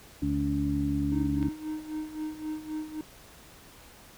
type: harmonic tone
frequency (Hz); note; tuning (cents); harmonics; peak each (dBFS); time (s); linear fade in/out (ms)
71.2; C#2; +47; 1 / 2 / 3 / 4; -33 / -33 / -37 / -27; 0.22-1.49; 5
type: tone with tremolo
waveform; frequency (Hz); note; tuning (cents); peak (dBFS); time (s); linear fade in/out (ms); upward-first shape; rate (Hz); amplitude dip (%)
triangle; 309.3; D#4; -10; -28; 1.12-3.01; 2; sine; 3.8; 75
type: click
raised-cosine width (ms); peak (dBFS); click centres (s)
0.3; -28; 1.428
effects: pink hiss -52 dBFS RMS until 4.17 s